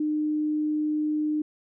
sine tone, 303.7 Hz, D#4, 42 cents flat, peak -23 dBFS, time 0-1.42 s, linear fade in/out 5 ms, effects none

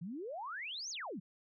sine exponential two-way sweep, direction up then down, 155.9 to 6750 to 155.9 Hz, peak -40 dBFS, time 0.01-1.2 s, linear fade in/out 10 ms, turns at 0.9 s, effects none

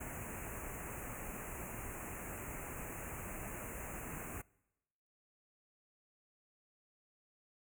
pink band-stop noise, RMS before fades -45 dBFS, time 0-4.42 s, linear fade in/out 10 ms, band 2700 to 6600 Hz, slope 96 dB/octave, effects noise-tail reverb RT60 1.0 s tail -25 dB re dry

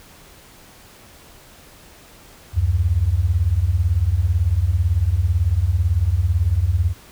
sine beating tone pair, 74.3 / 92.3 Hz, D2 / F#2, +21 / -4 cents, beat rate 18 Hz, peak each -19 / -17 dBFS, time 2.53-6.94 s, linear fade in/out 50 ms, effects pink hiss -46 dBFS RMS until 7.11 s

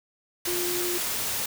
sine tone in noise, 353.6 Hz, F4, 22 cents sharp, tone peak -29 dBFS, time 0.47-0.98 s, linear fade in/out 5 ms, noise white, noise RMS -29 dBFS, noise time 0.45-1.46 s, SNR -3 dB, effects none

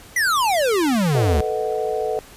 square exponential sweep, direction down, 2034 to 67 Hz, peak -17 dBFS, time 0.16-1.41 s, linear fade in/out 5 ms
sine chord, B dominant seventh, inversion third, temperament equal, 440 / 493.9 / 622.3 / 740 Hz, A4 / B4 / D#5 / F#5, 0 / 0 / 0 / 0 cents, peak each -23 / -27 / -28 / -27 dBFS, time 1.15-2.19 s, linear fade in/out 0 ms
effects pink hiss -44 dBFS RMS until 2.36 s + resampled to 32000 Hz

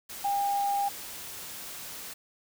sine tone in noise, 803 Hz, G5, 41 cents sharp, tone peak -25 dBFS, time 0.24-0.89 s, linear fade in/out 10 ms, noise white, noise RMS -41 dBFS, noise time 0.09-2.14 s, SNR +13 dB, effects none

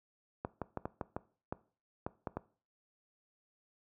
clicks, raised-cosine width 1 ms, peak -22 dBFS, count 10, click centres 0.449 / 0.617 / 0.773 / 0.855 / 1.012 / 1.165 / 1.525 / 2.065 / 2.272 / 2.37 s, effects noise-tail reverb RT60 0.4 s tail -19 dB re dry + high-pass 60 Hz 12 dB/octave

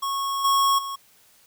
square tone with level steps, 1100 Hz, C#6, 14 cents flat, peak -25 / -18 / -30 dBFS, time 0.02-0.96 s, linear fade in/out 10 ms, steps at 0.44 / 0.78 s, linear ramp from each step 10 ms, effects white hiss -57 dBFS RMS until 1.46 s

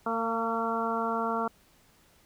harmonic tone with a mistuned harmonic, 227.3 Hz, A#3, 43 cents flat, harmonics 1 / 2 / 3 / 4 / 5 / 6, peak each -34 / -34 / -34 / -34 / -34 / -34 dBFS, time 0.06-1.48 s, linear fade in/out 5 ms, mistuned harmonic 3, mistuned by +16 cents, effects pink hiss -62 dBFS RMS until 2.25 s

